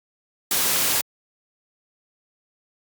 white noise, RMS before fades -21 dBFS, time 0.51-1.01 s, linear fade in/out 2 ms, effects high-pass 100 Hz 12 dB/octave + Opus 48 kbps

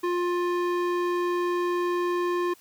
square tone with band-pass filter, 352.5 Hz, F4, 16 cents sharp, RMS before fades -26 dBFS, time 0.03-2.54 s, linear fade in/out 10 ms, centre 790 Hz, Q 0.77, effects white hiss -56 dBFS RMS until 2.6 s

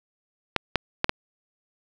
clicks, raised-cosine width 0.3 ms, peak -4 dBFS, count 4, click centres 0.563 / 0.757 / 1.044 / 1.094 s, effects none

